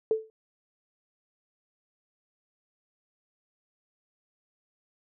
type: tone with exponential decay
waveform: sine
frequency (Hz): 440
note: A4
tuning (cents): 0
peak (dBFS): -18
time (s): 0.11-0.3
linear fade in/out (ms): 1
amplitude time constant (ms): 40
effects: none